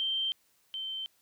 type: tone pair in turn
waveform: sine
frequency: 3136 / 3105 Hz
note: G7 / G7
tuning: 0 / -17 cents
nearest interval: unison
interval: 17 cents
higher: first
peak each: -28 / -34 dBFS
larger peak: first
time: 0-0.32 / 0.74-1.06 s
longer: neither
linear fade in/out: 0 ms
effects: white hiss -69 dBFS RMS until 1.21 s

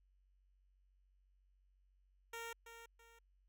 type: tone with echo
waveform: 10% pulse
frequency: 462 Hz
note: A#4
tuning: 16 cents flat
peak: -37 dBFS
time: 2.33-2.53 s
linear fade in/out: 5 ms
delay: 330 ms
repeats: 2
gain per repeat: -9 dB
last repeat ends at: 3.19 s
effects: added 47 Hz sine -70 dBFS peak until 3.48 s

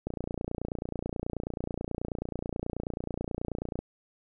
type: click train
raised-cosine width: 2 ms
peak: -19 dBFS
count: 110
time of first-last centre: 0.07-3.79 s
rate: 29.3 Hz
effects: none

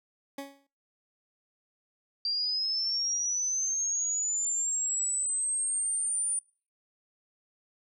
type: tone with exponential decay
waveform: 20% pulse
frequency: 277.7 Hz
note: C#4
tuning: 3 cents sharp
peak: -29 dBFS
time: 0.38-0.67 s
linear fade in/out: 5 ms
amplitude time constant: 61 ms
type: linear sweep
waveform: sine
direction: up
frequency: 4699 to 9350 Hz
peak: -27 dBFS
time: 2.25-6.39 s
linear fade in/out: 2 ms
effects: noise-tail reverb RT60 0.4 s tail -24 dB re dry

